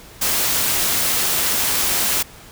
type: noise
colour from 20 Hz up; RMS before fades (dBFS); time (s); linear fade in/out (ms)
white; -19; 0.21-2.23; 10
effects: pink hiss -42 dBFS RMS until 2.51 s